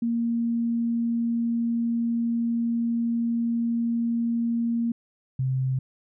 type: tone pair in turn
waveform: sine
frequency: 233.1 / 130.82 Hz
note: A#3 / C3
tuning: 0 / 0 cents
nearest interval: minor seventh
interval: 1000 cents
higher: first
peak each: -22 dBFS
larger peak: neither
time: 0.02-4.92 / 5.39-5.79 s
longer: first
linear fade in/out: 5 ms
effects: none